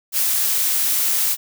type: noise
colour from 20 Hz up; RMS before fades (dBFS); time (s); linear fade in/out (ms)
blue; -19; 0.12-1.37; 50
effects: none